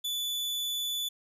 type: tone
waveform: 40% pulse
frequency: 3474 Hz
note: A7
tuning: 23 cents flat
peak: -29 dBFS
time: 0.04-1.09 s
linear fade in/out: 10 ms
effects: none